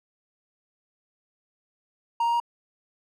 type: tone with pitch steps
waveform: triangle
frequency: 932.3 / 938.2 / 944.2 Hz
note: A#5 / A#5 / A#5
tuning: 0 / +11 / +22 cents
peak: -19 dBFS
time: 2.2-2.401 s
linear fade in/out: 5 ms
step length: 67 ms
effects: none